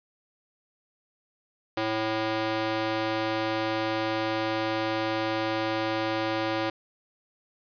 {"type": "tone with high-pass filter", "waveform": "square", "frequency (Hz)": 110, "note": "A2", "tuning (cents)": 0, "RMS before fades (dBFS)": -28, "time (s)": [1.77, 6.7], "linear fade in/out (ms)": 5, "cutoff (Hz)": 390, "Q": 0.93, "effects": ["resampled to 11025 Hz", "9-bit"]}